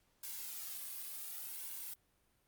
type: noise with flanger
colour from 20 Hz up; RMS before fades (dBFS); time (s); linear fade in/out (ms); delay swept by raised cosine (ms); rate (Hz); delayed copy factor
blue; -45; 0.23-1.94; 5; 1.6 to 2.2; 0.68; -0.55
effects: pink hiss -75 dBFS RMS until 2.47 s + Opus 48 kbps